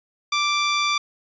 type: tone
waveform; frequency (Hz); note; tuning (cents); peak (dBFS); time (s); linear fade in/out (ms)
15% pulse; 1174.7; D6; 0; -13; 0.32-0.98; 5
effects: resampled to 16000 Hz